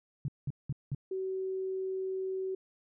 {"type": "tone bursts", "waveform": "sine", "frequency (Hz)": 138.59, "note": "C#3", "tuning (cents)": 0, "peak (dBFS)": -30, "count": 4, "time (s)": [0.25, 0.948], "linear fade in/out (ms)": 2, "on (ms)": 32, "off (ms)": 190}
{"type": "tone", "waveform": "sine", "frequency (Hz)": 378.8, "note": "F#4", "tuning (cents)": 41, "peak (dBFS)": -32, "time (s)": [1.11, 2.55], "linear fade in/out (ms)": 5}
{"effects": []}